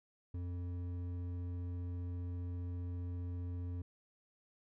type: tone with hard clipping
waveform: triangle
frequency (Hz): 88.5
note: F2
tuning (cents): +23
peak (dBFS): -40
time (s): 0.34-3.82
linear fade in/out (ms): 5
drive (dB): 12
effects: none